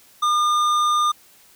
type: tone with tanh clipping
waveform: sine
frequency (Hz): 1209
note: D6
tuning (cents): +50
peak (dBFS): -18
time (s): 0.22-1.12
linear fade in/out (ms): 10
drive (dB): 13
effects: white hiss -52 dBFS RMS until 1.55 s